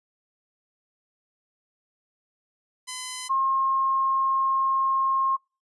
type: tone pair in turn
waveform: 5% pulse / sine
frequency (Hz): 1016 / 1071.1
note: B5 / C6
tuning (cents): +49 / +40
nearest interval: minor second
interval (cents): 91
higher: second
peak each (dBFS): -20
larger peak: neither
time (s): 2.87-3.29 / 3.29-5.37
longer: second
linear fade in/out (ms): 20
effects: noise-tail reverb RT60 0.3 s tail -26 dB re dry + resampled to 24000 Hz